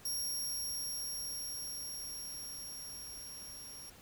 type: tone with level ramp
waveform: 20% pulse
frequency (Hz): 5588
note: F8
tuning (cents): 0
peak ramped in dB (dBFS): -29 to -42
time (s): 0.05-3.9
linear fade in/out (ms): 5
effects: pink hiss -57 dBFS RMS until 4.01 s